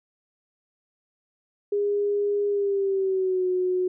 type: tone with pitch glide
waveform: sine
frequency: 408.4 to 366 Hz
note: G#4 to F#4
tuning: -29 to -19 cents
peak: -21 dBFS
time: 1.72-3.88 s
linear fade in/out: 5 ms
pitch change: -190 cents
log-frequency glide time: 2.48-3.47 s
effects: none